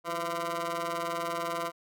20% pulse ring-modulated tone, 171.4 Hz, F3, 32 cents flat, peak -23 dBFS, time 0.04-1.72 s, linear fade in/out 50 ms, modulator 847 Hz, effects none

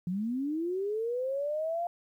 sine linear sweep, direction up, 170.1 to 703 Hz, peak -29 dBFS, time 0.07-1.87 s, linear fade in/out 2 ms, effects 11-bit

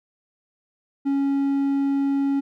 triangle tone, 277.2 Hz, C#4, in tune, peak -17 dBFS, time 1.05-2.41 s, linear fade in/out 20 ms, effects none

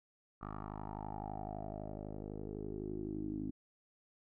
10% pulse tone with low-pass filter sweep, 51.91 Hz, G#1, in tune, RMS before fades -43 dBFS, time 0.41-3.51 s, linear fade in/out 10 ms, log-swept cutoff 1200 to 280 Hz, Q 6.3, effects none

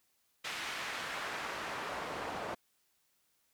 pink noise with band-pass filter sweep, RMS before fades -40 dBFS, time 0.44-2.55 s, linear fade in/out 10 ms, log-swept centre 2400 to 740 Hz, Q 0.89, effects white hiss -75 dBFS RMS until 3.53 s

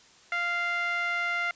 sawtooth tone with band-pass filter, 696 Hz, F5, 6 cents flat, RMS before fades -29 dBFS, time 0.32-1.51 s, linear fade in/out 2 ms, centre 1800 Hz, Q 7.8, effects white hiss -56 dBFS RMS until 1.55 s + resampled to 16000 Hz

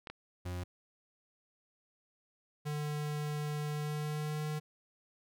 clicks, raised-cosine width 0.3 ms, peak -27 dBFS, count 2, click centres 0.072 / 0.1 s
40% pulse tone, 89.5 Hz, F2, 43 cents sharp, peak -36 dBFS, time 0.45-0.64 s, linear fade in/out 10 ms
square tone with pitch glide, 149.2 to 152.07 Hz, D3 to D#3, +28 to -39 cents, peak -35 dBFS, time 2.65-4.6 s, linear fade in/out 20 ms, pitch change +33 cents, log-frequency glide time 3.71-4.45 s
effects none

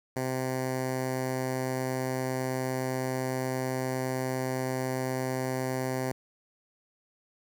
10% pulse tone with notch filter, 129.7 Hz, C3, 15 cents flat, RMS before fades -31 dBFS, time 0.16-6.12 s, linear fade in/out 5 ms, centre 3300 Hz, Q 1.4, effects none

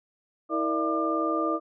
sine tone cluster, 323 / 461.5 / 593 / 671 / 1198 Hz, E4 / A#4 / D5 / E5 / D6, -35 / -17 / +17 / +31 / +34 cents, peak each -28 / -34 / -31 / -34 / -28 dBFS, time 0.49-1.6 s, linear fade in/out 50 ms, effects none

